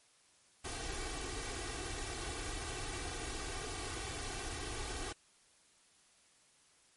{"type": "noise with comb filter", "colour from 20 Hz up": "pink", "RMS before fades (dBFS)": -41, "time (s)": [0.64, 5.13], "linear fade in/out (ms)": 10, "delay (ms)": 2.6, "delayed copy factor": 0.8, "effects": ["white hiss -67 dBFS RMS until 6.96 s", "MP3 48 kbps"]}